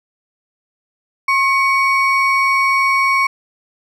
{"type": "ring-modulated tone", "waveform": "triangle", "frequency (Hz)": 1661.2, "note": "G#6", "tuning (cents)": 0, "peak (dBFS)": -7, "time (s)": [1.28, 3.27], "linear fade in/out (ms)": 5, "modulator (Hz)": 583, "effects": []}